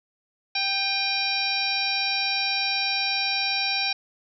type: harmonic tone with a mistuned harmonic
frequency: 784 Hz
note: G5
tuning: in tune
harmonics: 1 / 2 / 3 / 4 / 5 / 6 / 7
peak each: -32 / -37 / -27 / -38 / -29 / -32 / -29 dBFS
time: 0.55-3.93 s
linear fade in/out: 5 ms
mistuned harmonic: 3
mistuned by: +49 cents
effects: none